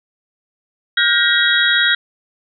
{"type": "tone cluster", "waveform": "sine", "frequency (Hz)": [1425, 1584, 1898, 3317, 3804], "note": ["F6", "G6", "A#6", "G#7", "A#7"], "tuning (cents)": [34, 18, 31, -3, 34], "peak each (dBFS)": -18, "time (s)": [0.97, 1.95], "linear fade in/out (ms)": 5, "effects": []}